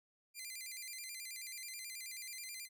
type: tone with vibrato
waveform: 10% pulse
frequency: 2217 Hz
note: C#7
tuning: in tune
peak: -36 dBFS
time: 0.34-2.69 s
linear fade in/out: 50 ms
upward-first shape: square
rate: 9.3 Hz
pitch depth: 130 cents each way
effects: none